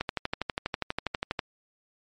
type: click train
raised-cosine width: 0.3 ms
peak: -12 dBFS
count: 18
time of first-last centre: 0.01-1.392 s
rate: 12.3 Hz
effects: MP3 48 kbps